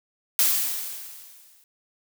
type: noise with exponential decay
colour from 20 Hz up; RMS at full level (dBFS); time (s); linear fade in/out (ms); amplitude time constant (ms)
blue; -18; 0.39-1.64; 1; 270
effects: none